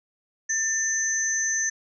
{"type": "tone cluster", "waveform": "sine", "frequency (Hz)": [1790, 5970, 6250], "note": ["A6", "F#8", "G8"], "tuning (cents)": [29, 15, -6], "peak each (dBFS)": -27, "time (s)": [0.49, 1.7], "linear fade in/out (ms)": 10, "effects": []}